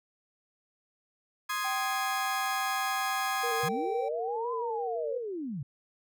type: chord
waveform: 35% pulse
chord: Ab major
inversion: first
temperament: equal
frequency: 1046.5 / 1244.5 / 1661.2 Hz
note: C6 / Eb6 / Ab6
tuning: 0 / 0 / 0 cents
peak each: -33 dBFS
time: 1.49-3.69 s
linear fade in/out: 10 ms
type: tone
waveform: triangle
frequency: 776 Hz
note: G5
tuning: 18 cents flat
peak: -31 dBFS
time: 1.64-4.09 s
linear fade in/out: 10 ms
type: tone with vibrato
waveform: sine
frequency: 464.9 Hz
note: A#4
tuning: 5 cents flat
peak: -32 dBFS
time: 3.43-5.18 s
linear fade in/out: 10 ms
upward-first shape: square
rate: 5.9 Hz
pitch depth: 38 cents each way
type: linear two-way sweep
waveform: sine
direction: up then down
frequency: 122.7 to 1034 to 122.7 Hz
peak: -33 dBFS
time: 3.63-5.63 s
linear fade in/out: 5 ms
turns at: 4.53 s
effects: none